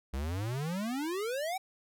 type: exponential sweep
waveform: square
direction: up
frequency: 62.9 to 784 Hz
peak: -33 dBFS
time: 0.13-1.58 s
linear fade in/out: 10 ms
effects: none